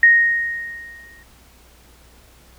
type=tone with exponential decay; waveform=sine; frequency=1864.7 Hz; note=A#6; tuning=in tune; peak=-6 dBFS; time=0.03-1.23 s; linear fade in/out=2 ms; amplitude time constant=260 ms; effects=added 60 Hz sine -51 dBFS peak until 2.58 s + pink hiss -51 dBFS RMS until 2.58 s